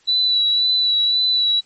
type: tone with vibrato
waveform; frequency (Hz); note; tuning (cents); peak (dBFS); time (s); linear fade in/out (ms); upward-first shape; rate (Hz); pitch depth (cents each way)
sine; 3951; B7; 0; -14; 0.07-1.61; 20; sine; 1.9; 24
effects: white hiss -56 dBFS RMS until 1.65 s + MP3 32 kbps